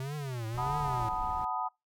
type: tone with vibrato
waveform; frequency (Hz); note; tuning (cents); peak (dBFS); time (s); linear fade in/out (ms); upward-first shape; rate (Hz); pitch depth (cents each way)
square; 129; C3; -24; -35; 0-1.09; 2; triangle; 1.6; 290
type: noise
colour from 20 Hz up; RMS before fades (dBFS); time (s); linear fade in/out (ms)
brown; -42; 0.54-1.45; 5
type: chord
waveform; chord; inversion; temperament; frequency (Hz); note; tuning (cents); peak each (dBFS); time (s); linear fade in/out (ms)
sine; B dominant seventh; second; equal; 740 / 880 / 987.8 / 1244.5; F#5 / A5 / B5 / D#6; 0 / 0 / 0 / 0; -36; 0.57-1.69; 20
effects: noise-tail reverb RT60 0.2 s tail -24 dB re dry